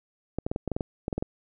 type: clicks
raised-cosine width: 2 ms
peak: -15 dBFS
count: 12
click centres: 0.386 / 0.465 / 0.515 / 0.561 / 0.677 / 0.717 / 0.765 / 0.808 / 1.081 / 1.128 / 1.18 / 1.225 s
effects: none